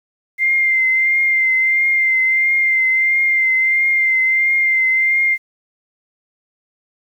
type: tone with vibrato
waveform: sine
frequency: 2093 Hz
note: C7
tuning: in tune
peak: -12 dBFS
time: 0.38-5.38 s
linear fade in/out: 50 ms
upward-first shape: triangle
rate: 1.5 Hz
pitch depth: 31 cents each way
effects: 8-bit